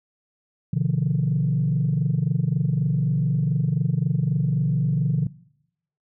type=chord; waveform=sine; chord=B diminished; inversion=none; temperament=equal with one note detuned; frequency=123.47 / 146.83 / 170.82 Hz; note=B2 / D3 / F3; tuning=0 / 0 / -38 cents; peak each=-24 / -21 / -24 dBFS; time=0.73-5.27 s; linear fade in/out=5 ms; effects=noise-tail reverb RT60 0.8 s tail -22 dB re dry + tanh soft clip ceiling -13 dBFS